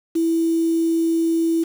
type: tone with quantisation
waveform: sine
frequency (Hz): 329.6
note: E4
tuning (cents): 0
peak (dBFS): -16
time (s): 0.15-1.64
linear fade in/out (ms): 10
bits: 6
effects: none